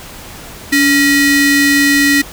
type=ring-modulated tone; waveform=45% pulse; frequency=1100 Hz; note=C#6; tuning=14 cents flat; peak=-5 dBFS; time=0.72-2.22 s; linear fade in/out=10 ms; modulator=815 Hz; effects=pink hiss -32 dBFS RMS until 2.32 s